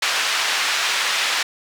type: band-pass noise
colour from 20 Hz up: pink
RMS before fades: -21 dBFS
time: 0.02-1.43 s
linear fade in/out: 5 ms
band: 1400 to 5200 Hz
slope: 12 dB/octave
effects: none